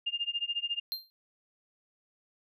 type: tone with tremolo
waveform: sine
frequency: 2814 Hz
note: F7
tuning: 12 cents sharp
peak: -27 dBFS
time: 0.06-0.8 s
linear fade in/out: 10 ms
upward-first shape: sine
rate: 14 Hz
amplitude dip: 95%
type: tone with exponential decay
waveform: square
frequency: 4172 Hz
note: C8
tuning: 6 cents flat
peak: -29 dBFS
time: 0.92-1.1 s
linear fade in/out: 0 ms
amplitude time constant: 38 ms
effects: none